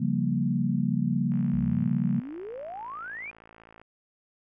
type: chord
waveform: sine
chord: G half-diminished seventh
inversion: second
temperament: equal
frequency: 138.59 / 174.61 / 196 / 233.1 Hz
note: Db3 / F3 / G3 / Bb3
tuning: 0 / 0 / 0 / 0 cents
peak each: -29 / -29 / -29 / -28 dBFS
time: 0-2.2 s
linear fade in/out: 10 ms
type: click train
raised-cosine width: 0.5 ms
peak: -35 dBFS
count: 140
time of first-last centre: 1.32-3.816 s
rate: 55.7 Hz
type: exponential sweep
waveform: sine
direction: up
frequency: 58.27 to 2489 Hz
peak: -35 dBFS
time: 1.53-3.31 s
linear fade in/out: 10 ms
effects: none